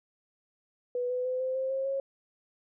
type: tone with pitch steps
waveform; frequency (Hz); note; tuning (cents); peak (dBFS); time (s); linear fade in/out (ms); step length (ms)
sine; 492.4 / 500.7 / 509.2 / 517.8 / 526.5 / 535.4 / 544.5; B4 / B4 / C5 / C5 / C5 / C5 / C#5; -5 / +24 / -47 / -18 / +11 / +40 / -31; -28; 0.95-2; 2; 150
effects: none

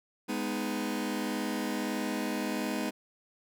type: chord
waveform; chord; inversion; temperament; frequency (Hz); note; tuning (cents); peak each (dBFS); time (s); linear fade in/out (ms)
sawtooth; G# minor; none; just; 207.7 / 249.2 / 311.5; G#3 / B3 / D#4; 0 / +16 / +2; -31; 0.28-2.91; 20
effects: none

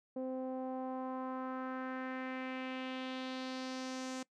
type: tone with low-pass filter sweep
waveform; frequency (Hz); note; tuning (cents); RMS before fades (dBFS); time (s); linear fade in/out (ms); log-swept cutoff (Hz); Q
sawtooth; 259; C4; -17; -41; 0.16-4.23; 5; 530 to 7100; 2.3
effects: noise-tail reverb RT60 0.1 s tail -21 dB re dry

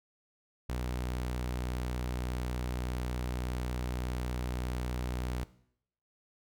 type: tone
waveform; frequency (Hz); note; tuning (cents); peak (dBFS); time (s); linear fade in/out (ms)
sawtooth; 61.7; B1; -1; -29; 0.69-5.44; 5
effects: noise-tail reverb RT60 0.7 s tail -18 dB re dry

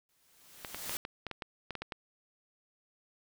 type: noise with exponential growth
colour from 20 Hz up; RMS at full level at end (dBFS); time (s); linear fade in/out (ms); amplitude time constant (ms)
white; -36; 0.09-0.97; 1; 190
type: clicks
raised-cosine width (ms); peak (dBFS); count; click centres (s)
0.3; -22; 11; 0.648 / 0.746 / 0.895 / 1.051 / 1.267 / 1.313 / 1.422 / 1.707 / 1.753 / 1.82 / 1.922
effects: none

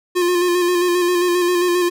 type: tone with vibrato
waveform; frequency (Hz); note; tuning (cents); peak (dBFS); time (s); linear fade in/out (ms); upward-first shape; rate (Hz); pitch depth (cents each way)
square; 354.2; F4; +24; -15; 0.15-1.9; 20; square; 7.5; 26
effects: none

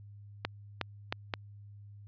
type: clicks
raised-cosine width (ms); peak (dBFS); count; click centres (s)
0.3; -15; 4; 0.45 / 0.813 / 1.125 / 1.338
effects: added 102 Hz sine -48 dBFS peak until 2.07 s + resampled to 11025 Hz

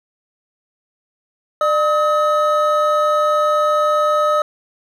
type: tone pair together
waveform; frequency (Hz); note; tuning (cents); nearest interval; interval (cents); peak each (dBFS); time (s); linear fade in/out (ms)
triangle; 600.8 / 1273; D5 / D#6; +39 / +39; octave + minor second; 1300; -14; 1.61-4.42; 2
effects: none

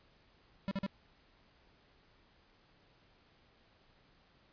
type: tone bursts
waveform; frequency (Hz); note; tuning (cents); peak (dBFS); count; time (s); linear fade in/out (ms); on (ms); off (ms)
square; 196; G3; 0; -34; 3; 0.68-0.864; 0; 32; 44
effects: pink hiss -67 dBFS RMS until 4.52 s + resampled to 11025 Hz

